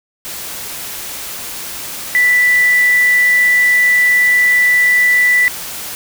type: tone in noise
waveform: sine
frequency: 1975.5 Hz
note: B6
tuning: in tune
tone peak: -8 dBFS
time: 2.15-5.48 s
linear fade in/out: 0 ms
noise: white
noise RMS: -26 dBFS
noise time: 0.25-5.95 s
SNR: +15 dB
effects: none